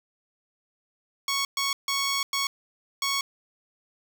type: tone bursts at uneven times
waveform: 10% pulse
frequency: 1108.7 Hz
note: C#6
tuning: in tune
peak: -16 dBFS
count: 5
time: 1.28-1.45 / 1.57-1.73 / 1.88-2.23 / 2.33-2.47 / 3.02-3.21 s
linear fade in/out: 2 ms
effects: none